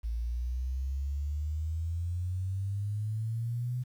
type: exponential sweep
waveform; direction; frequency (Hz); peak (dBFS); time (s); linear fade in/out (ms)
sine; up; 55.7 to 126.4; -30; 0.03-3.84; 20
effects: 10-bit